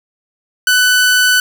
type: tone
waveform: sawtooth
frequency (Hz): 1496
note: F#6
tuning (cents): +19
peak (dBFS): -5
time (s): 0.67-1.4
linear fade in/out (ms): 2
effects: none